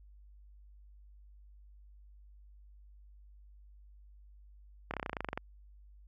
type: slowing click train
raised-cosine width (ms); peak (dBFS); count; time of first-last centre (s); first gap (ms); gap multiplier
0.5; -20; 14; 4.91-5.376; 28; 1.04
effects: added 50 Hz sine -54 dBFS peak until 6.07 s